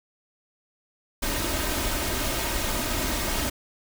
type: noise with comb filter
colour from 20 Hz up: pink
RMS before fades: -27 dBFS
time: 1.22-3.5 s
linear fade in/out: 10 ms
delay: 3.2 ms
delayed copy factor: +0.55
effects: none

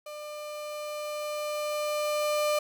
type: tone with level ramp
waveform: 35% pulse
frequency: 598 Hz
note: D5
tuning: 31 cents sharp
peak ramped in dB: -37 to -22 dBFS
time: 0.06-2.59 s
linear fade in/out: 5 ms
effects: none

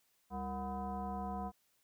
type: tone with frequency modulation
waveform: sine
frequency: 466.2 Hz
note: A#4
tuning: in tune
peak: -37 dBFS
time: 0.3-1.52 s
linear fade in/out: 50 ms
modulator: 268 Hz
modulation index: 2
effects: white hiss -75 dBFS RMS until 1.83 s

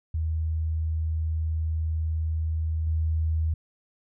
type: tone with level steps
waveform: sine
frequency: 79.7 Hz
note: D#2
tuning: 42 cents sharp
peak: -24 / -22 dBFS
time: 0.14-3.54 s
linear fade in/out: 5 ms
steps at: 2.87 s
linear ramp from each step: 2 ms
effects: none

